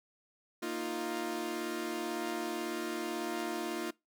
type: chord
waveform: sawtooth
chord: Bb suspended fourth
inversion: none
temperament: equal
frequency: 233.1 / 311.1 / 349.2 Hz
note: Bb3 / Eb4 / F4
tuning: 0 / 0 / 0 cents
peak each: -38 / -36 / -33 dBFS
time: 0.62-3.91 s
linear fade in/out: 10 ms
effects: noise-tail reverb RT60 0.2 s tail -22 dB re dry